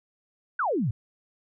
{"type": "exponential sweep", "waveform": "sine", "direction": "down", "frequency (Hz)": [1582, 97.2], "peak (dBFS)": -23, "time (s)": [0.59, 0.91], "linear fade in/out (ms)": 5, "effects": []}